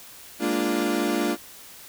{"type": "chord", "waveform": "35% pulse", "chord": "Bb dominant seventh", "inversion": "third", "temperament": "equal", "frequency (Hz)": [207.7, 233.1, 293.7, 349.2], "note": ["Ab3", "Bb3", "D4", "F4"], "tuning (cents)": [0, 0, 0, 0], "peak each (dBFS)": [-29, -27, -25, -25], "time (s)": [0.39, 1.37], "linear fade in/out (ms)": 50, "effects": ["white hiss -45 dBFS RMS until 1.88 s"]}